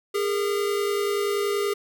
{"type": "tone pair together", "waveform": "square", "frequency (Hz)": [406, 456.4], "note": ["G#4", "A#4"], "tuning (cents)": [-39, -37], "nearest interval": "major second", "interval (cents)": 202, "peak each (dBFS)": [-24, -31], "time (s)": [0.14, 1.74], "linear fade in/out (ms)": 10, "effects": []}